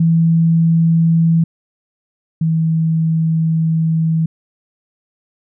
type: tone pair in turn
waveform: sine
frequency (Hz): 164.81 / 161.6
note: E3 / E3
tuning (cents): 0 / -34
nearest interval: unison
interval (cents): 34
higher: first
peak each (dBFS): -9 / -12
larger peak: first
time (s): 0-1.44 / 2.41-4.26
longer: second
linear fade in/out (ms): 5
effects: none